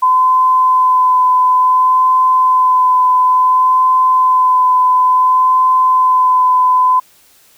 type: tone with vibrato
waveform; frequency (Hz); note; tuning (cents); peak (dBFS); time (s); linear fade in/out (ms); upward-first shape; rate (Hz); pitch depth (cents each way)
sine; 1017; C6; -50; -7; 0.02-7; 10; sine; 0.57; 12
effects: white hiss -48 dBFS RMS until 7.57 s